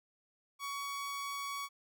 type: tone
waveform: sawtooth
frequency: 1124 Hz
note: C#6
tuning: 24 cents sharp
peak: -34 dBFS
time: 0.59-1.69 s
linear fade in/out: 50 ms
effects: none